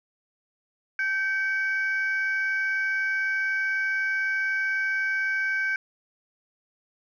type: tone pair together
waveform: sine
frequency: 1556 / 2263 Hz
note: G6 / C#7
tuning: -13 / +35 cents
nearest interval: tritone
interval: 648 cents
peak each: -23 / -29 dBFS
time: 0.99-5.76 s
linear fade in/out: 2 ms
effects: tanh soft clip ceiling -19 dBFS